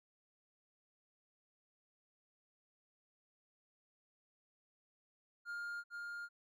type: tone with echo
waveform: triangle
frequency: 1410 Hz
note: F6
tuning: 16 cents sharp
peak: -39 dBFS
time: 5.45-5.84 s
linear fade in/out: 50 ms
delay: 450 ms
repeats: 1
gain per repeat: -2 dB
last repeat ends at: 6.29 s
effects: none